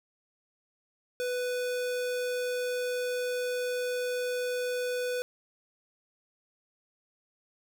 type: tone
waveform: square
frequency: 496.1 Hz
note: B4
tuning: 8 cents sharp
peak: -30 dBFS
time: 1.2-5.22 s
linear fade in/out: 0 ms
effects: none